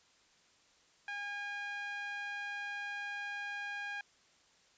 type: tone with band-pass filter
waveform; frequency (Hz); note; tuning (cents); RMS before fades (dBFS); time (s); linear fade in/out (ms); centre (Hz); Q
sawtooth; 814; G#5; -35; -41; 1.08-4.01; 2; 1900; 3.1
effects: white hiss -67 dBFS RMS until 4.77 s + resampled to 16000 Hz